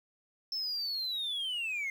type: linear sweep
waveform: sine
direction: down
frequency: 5330 to 2093 Hz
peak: -30 dBFS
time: 0.52-1.9 s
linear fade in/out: 2 ms
effects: tanh soft clip ceiling -31 dBFS + 10-bit